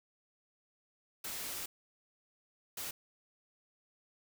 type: noise bursts at uneven times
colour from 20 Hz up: white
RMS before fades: -41 dBFS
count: 2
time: 1.24-1.66 / 2.77-2.91 s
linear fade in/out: 5 ms
effects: none